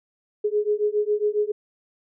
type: beating tone pair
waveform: sine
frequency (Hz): 415.3 / 422.6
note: G#4 / G#4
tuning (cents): 0 / +30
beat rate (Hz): 7.3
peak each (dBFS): -23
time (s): 0.44-1.52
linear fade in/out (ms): 10
effects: none